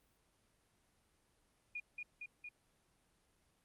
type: tone with echo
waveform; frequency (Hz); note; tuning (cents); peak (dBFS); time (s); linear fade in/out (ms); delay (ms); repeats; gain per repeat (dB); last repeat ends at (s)
sine; 2439; D#7; -35; -40; 1.75-1.8; 5; 230; 3; -2; 2.49
effects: pink hiss -75 dBFS RMS until 3.64 s + Opus 32 kbps